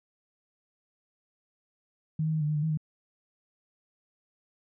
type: tone with pitch steps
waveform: sine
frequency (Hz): 156.6 / 157.7 / 156.7 / 149.1 / 152.5 / 148.6 / 158.9 / 153.8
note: D#3 / D#3 / D#3 / D3 / D#3 / D3 / D#3 / D#3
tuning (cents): +11 / +24 / +13 / +27 / -34 / +21 / +37 / -20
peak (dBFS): -25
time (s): 2.19-2.774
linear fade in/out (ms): 5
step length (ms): 73
effects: none